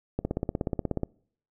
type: click train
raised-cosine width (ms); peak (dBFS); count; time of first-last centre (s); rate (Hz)
2; -14; 15; 0.19-1.033; 16.6
effects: noise-tail reverb RT60 0.6 s tail -26 dB re dry